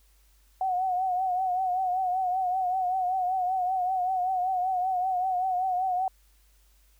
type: tone with vibrato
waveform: sine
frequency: 740 Hz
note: F#5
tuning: in tune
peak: -24 dBFS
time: 0.61-6.08 s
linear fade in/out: 2 ms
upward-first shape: triangle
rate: 5.2 Hz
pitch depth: 72 cents each way
effects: added 50 Hz sine -59 dBFS peak until 6.99 s + white hiss -66 dBFS RMS until 6.99 s